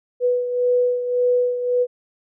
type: beating tone pair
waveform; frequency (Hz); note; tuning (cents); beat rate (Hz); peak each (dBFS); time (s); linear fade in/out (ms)
sine; 492.8 / 494.6; B4 / B4; -4 / +3; 1.8; -17 / -24; 0.2-1.87; 50
effects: none